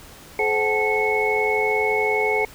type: tone cluster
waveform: sine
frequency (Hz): 427.4 / 519 / 752 / 872 / 2197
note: G#4 / C5 / F#5 / A5 / C#7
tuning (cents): +50 / -14 / +28 / -16 / -16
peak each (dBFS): -22 / -29 / -28 / -27 / -22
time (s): 0.39-2.45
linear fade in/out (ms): 2
effects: pink hiss -44 dBFS RMS until 2.54 s